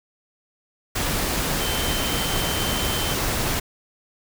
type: tone in noise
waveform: sine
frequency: 3096 Hz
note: G7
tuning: 22 cents flat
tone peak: -30 dBFS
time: 1.6-3.14 s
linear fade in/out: 10 ms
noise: pink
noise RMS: -24 dBFS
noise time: 0.95-3.6 s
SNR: -9 dB
effects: none